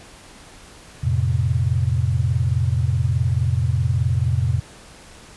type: chord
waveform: sine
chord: F major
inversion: none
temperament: equal with one note detuned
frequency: 87.31 / 112.05 / 130.81 Hz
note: F2 / A2 / C3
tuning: 0 / +32 / 0 cents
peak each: -21 dBFS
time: 1.03-4.6 s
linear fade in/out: 10 ms
effects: pink hiss -44 dBFS RMS until 5.36 s + resampled to 24000 Hz